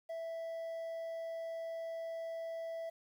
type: tone with quantisation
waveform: triangle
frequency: 659.3 Hz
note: E5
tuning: in tune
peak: -37 dBFS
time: 0.09-2.9 s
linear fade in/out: 10 ms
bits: 11
effects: none